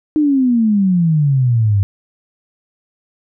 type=exponential sweep; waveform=sine; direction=down; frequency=311.1 to 96.5 Hz; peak=-10 dBFS; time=0.16-1.83 s; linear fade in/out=0 ms; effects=none